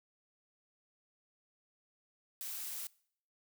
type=noise; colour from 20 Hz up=blue; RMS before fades=-42 dBFS; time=2.41-2.87 s; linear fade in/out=0 ms; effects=noise-tail reverb RT60 0.6 s tail -23 dB re dry